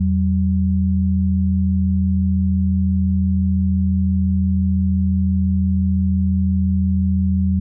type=tone pair together; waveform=sine; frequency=84.17 / 190 Hz; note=E2 / F#3; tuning=+37 / +46 cents; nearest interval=octave + major second; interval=1409 cents; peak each=-17 dBFS; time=0-7.6 s; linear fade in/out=10 ms; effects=none